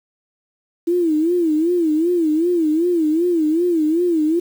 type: tone with vibrato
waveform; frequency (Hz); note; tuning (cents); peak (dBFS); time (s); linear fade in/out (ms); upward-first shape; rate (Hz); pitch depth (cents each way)
sine; 329.6; E4; 0; -14; 0.87-4.4; 10; sine; 2.6; 140
effects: 7-bit